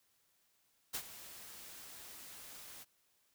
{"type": "noise with ADSR envelope", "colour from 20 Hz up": "white", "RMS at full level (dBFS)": -38, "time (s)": [0.93, 2.85], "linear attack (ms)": 19, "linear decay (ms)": 72, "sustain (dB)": -14, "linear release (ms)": 30, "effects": ["white hiss -75 dBFS RMS until 3.34 s"]}